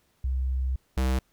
sine / square tone pair in turn, 64.8 / 64.8 Hz, C2 / C2, -16 / -16 cents, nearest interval unison, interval 0 cents, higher neither, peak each -24 / -23 dBFS, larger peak second, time 0.24-0.76 / 0.97-1.19 s, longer first, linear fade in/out 5 ms, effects pink hiss -68 dBFS RMS until 1.32 s

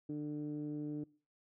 15% pulse tone with low-pass filter, 149 Hz, D3, 25 cents sharp, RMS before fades -40 dBFS, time 0.09-1.04 s, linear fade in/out 5 ms, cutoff 320 Hz, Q 3, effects noise-tail reverb RT60 0.4 s tail -22 dB re dry

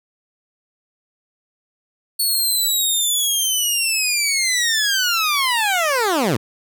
15% pulse linear sweep, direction down, 4435 to 96 Hz, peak -10 dBFS, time 2.19-6.37 s, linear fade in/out 10 ms, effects none

